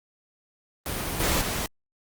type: noise with level steps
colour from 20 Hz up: pink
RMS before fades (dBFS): -30 / -24 / -29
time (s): 0.86-1.66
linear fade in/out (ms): 0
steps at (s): 1.2 / 1.41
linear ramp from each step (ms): 2
effects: Opus 32 kbps